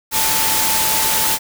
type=tone in noise; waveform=sine; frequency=880 Hz; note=A5; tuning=in tune; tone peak=-24 dBFS; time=0.11-1.39 s; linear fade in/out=50 ms; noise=white; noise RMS=-17 dBFS; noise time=0.11-1.39 s; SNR=-10 dB; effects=none